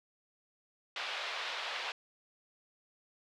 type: band-pass noise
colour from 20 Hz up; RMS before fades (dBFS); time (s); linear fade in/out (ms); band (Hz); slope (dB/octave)
white; -39; 0.96-1.92; 2; 540 to 3800; 24
effects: none